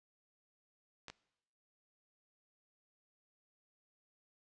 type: clicks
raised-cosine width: 0.2 ms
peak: -29 dBFS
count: 2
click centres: 1.083 / 1.1 s
effects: noise-tail reverb RT60 0.9 s tail -21 dB re dry + resampled to 22050 Hz